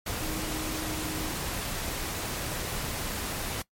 sine tone in noise, 312.2 Hz, D#4, 6 cents sharp, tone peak -36 dBFS, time 0.21-1.32 s, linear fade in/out 5 ms, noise pink, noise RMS -33 dBFS, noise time 0.06-3.62 s, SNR -6 dB, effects noise-tail reverb RT60 0.1 s tail -20 dB re dry + MP3 64 kbps

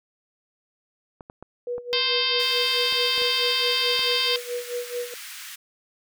clicks, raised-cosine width 1 ms, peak -26 dBFS, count 8, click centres 1.208 / 1.299 / 1.426 / 1.781 / 2.925 / 3.179 / 3.219 / 3.993 s
sine tone with tremolo, 485.8 Hz, B4, 29 cents flat, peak -25 dBFS, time 1.67-5.14 s, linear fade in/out 2 ms, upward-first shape sine, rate 4.6 Hz, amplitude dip 85%
harmonic tone, 523.3 Hz, C5, in tune, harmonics 2 / 3 / 4 / 5 / 6 / 7 / 8 / 9 / 10, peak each -34 / -36 / -32 / -30 / -26 / -27 / -35 / -27 / -36 dBFS, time 1.93-4.36 s, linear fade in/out 0 ms
pink high-pass noise, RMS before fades -39 dBFS, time 2.39-5.56 s, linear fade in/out 10 ms, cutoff 1500 Hz, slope 24 dB/octave
effects none

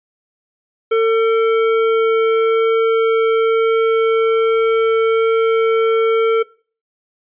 sine tone with hard clipping, 449.9 Hz, A4, 39 cents sharp, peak -13 dBFS, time 0.91-6.43 s, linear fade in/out 10 ms, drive 12 dB, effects noise-tail reverb RT60 0.4 s tail -21 dB re dry + resampled to 8000 Hz

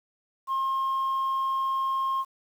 sine tone, 1069 Hz, C6, 37 cents sharp, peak -22 dBFS, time 0.47-2.25 s, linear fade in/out 50 ms, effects tanh soft clip ceiling -23 dBFS + 9-bit

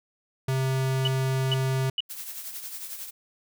square tone, 132.2 Hz, C3, 18 cents sharp, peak -24 dBFS, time 0.48-1.9 s, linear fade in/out 5 ms
sine tone bursts, 2960 Hz, F#7, in tune, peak -23 dBFS, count 3, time 1.05-2.005 s, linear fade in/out 2 ms, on 25 ms, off 440 ms
blue noise with tremolo, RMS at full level -35 dBFS, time 2.09-3.11 s, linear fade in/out 20 ms, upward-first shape triangle, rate 11 Hz, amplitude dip 60%
effects none

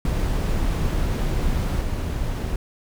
brown noise with level steps, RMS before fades -22 / -25 dBFS, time 0.05-2.56 s, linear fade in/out 2 ms, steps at 1.81 s, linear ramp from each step 2 ms, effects none

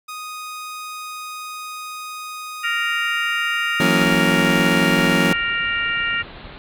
sawtooth tone, 1244.5 Hz, D#6, in tune, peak -26 dBFS, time 0.08-4.04 s, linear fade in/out 10 ms
harmonic tone, 466.2 Hz, A#4, in tune, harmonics 3 / 4 / 5 / 6, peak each -24 / -23 / -28 / -25 dBFS, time 2.63-6.23 s, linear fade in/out 20 ms
30% pulse chord, F# dominant seventh, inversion third, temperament just, 166.5 / 185 / 231.2 / 277.5 Hz, E3 / F#3 / A#3 / C#4, +18 / 0 / -14 / +2 cents, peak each -19 dBFS, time 3.8-5.33 s, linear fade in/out 2 ms
pink low-pass noise, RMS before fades -38 dBFS, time 4-6.58 s, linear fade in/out 0 ms, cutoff 4200 Hz, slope 96 dB/octave
effects none

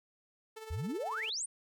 sawtooth tone with tremolo, 440 Hz, A4, in tune, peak -39 dBFS, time 0.56-1.3 s, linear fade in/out 10 ms, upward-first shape sine, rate 18 Hz, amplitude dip 55%
sine exponential sweep, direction up, 67.8 to 9690 Hz, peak -34 dBFS, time 0.7-1.46 s, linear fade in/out 10 ms
effects none

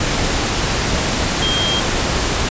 sine tone in noise, 3211 Hz, G7, 41 cents sharp, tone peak -18 dBFS, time 1.42-1.8 s, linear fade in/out 5 ms, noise pink, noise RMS -18 dBFS, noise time 0-2.49 s, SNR -3 dB, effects resampled to 16000 Hz

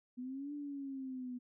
sine exponential two-way sweep, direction up then down, 245.3 to 293.7 to 245.3 Hz, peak -40 dBFS, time 0.17-1.39 s, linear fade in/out 20 ms, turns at 0.53 s, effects none

